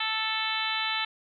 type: harmonic tone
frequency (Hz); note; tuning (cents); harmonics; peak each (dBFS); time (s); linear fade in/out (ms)
440; A4; 0; 2 / 3 / 4 / 5 / 6 / 7 / 8 / 9; -35 / -35 / -35 / -35 / -35 / -35 / -35 / -35; 0-1.05; 5
effects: none